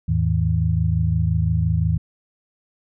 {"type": "tone cluster", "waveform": "sine", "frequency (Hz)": [80.4, 106.2, 159.8], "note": ["E2", "G#2", "D#3"], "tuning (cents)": [-43, 39, 47], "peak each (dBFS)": -21, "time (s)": [0.08, 1.98], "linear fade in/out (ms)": 10, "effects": []}